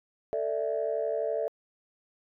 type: chord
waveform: sine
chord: A suspended fourth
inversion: none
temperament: equal with one note detuned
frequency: 445.9 / 587.3 / 659.3 Hz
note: A4 / D5 / E5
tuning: +23 / 0 / 0 cents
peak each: -31 dBFS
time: 0.33-1.48 s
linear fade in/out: 0 ms
effects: tanh soft clip ceiling -19 dBFS